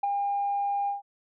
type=tone with ADSR envelope; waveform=sine; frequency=805 Hz; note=G5; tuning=46 cents sharp; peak=-19 dBFS; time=0.03-1.02 s; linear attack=8 ms; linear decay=13 ms; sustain=-5 dB; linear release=140 ms; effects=tanh soft clip ceiling -20 dBFS